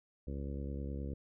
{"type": "harmonic tone", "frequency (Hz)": 69.6, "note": "C#2", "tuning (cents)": 8, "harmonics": [1, 2, 3, 4, 5, 6, 7, 8], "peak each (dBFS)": [-39, -45, -46, -48, -51, -54, -51, -57], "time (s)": [0.27, 1.14], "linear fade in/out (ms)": 5, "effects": []}